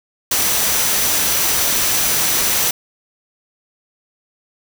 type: tone in noise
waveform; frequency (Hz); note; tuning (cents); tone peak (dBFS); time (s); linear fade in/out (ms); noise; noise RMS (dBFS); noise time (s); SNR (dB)
sine; 5920; F#8; 0; -25; 0.31-2.71; 5; white; -17; 0.31-2.71; -11
effects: none